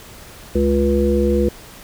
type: harmonic tone with a mistuned harmonic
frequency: 70.2 Hz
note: C#2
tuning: 22 cents sharp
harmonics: 1 / 3 / 5 / 7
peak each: -19 / -19 / -19 / -19 dBFS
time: 0.55-1.49 s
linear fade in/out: 5 ms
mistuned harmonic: 7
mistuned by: -16 cents
effects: pink hiss -40 dBFS RMS until 1.83 s